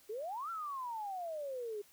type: exponential two-way sweep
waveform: sine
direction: up then down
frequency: 401.5 to 1375 to 401.5 Hz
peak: -38 dBFS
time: 0.09-1.82 s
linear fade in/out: 10 ms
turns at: 0.5 s
effects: white hiss -64 dBFS RMS until 1.92 s